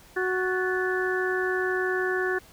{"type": "harmonic tone with a mistuned harmonic", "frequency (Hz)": 370, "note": "F#4", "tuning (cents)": 0, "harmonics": [1, 2, 3, 4, 5], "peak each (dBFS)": [-26, -36, -36, -31, -30], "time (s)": [0.16, 2.39], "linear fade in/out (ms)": 10, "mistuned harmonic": 5, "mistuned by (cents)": -100, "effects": ["pink hiss -53 dBFS RMS until 2.52 s"]}